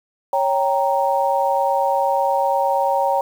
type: chord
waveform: sine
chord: G diminished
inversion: second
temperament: equal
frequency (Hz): 554.4 / 784 / 932.3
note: Db5 / G5 / Bb5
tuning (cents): 0 / 0 / 0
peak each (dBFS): -20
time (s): 0.33-3.21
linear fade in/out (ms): 2
effects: 7-bit